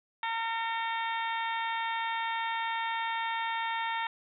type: harmonic tone with a mistuned harmonic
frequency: 456.3 Hz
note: A#4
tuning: 37 cents flat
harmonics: 2 / 3 / 4 / 5 / 6 / 7 / 8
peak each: -32 / -40 / -37 / -40 / -45 / -46 / -43 dBFS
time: 0.23-4.07 s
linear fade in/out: 2 ms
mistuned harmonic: 5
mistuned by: -29 cents
effects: none